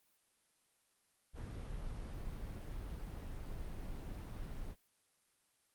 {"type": "noise", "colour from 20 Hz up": "brown", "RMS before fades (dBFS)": -44, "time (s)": [1.33, 4.76], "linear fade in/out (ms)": 50, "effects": ["white hiss -75 dBFS RMS until 5.74 s", "Opus 32 kbps"]}